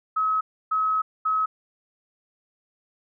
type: tone bursts at uneven times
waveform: sine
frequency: 1281 Hz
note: E6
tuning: 50 cents flat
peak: -20 dBFS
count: 3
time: 0.16-0.41 / 0.71-1.02 / 1.25-1.46 s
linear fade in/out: 10 ms
effects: none